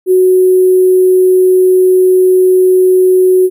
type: tone with sample-and-hold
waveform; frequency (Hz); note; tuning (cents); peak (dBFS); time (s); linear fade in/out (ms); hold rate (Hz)
sine; 370; F#4; 0; -4; 0.06-3.5; 50; 11025
effects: none